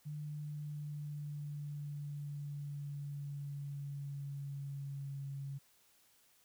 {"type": "tone with pitch glide", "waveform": "sine", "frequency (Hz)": [149.3, 138.5], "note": ["D3", "C#3"], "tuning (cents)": [29, -1], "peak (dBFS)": -40, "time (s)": [0.05, 5.59], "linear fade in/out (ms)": 20, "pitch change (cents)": -130, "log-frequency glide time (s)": [0.22, 5.27], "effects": ["white hiss -69 dBFS RMS until 6.44 s"]}